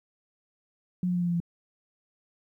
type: tone with pitch steps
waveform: sine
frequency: 180.5 / 178.53 / 176.58 / 174.65 / 172.75 / 170.86 Hz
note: F#3 / F3 / F3 / F3 / F3 / F3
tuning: -43 / +38 / +19 / 0 / -19 / -38 cents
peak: -24 dBFS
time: 1.03-1.402 s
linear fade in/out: 2 ms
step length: 62 ms
effects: 11-bit